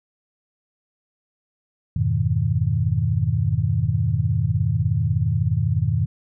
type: chord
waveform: sine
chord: F half-diminished seventh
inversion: none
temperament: equal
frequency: 87.31 / 103.83 / 123.47 / 155.56 Hz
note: F2 / Ab2 / Cb3 / Eb3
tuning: 0 / 0 / 0 / 0 cents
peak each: -25 / -22 / -23 / -24 dBFS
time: 1.96-6.06 s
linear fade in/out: 5 ms
effects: none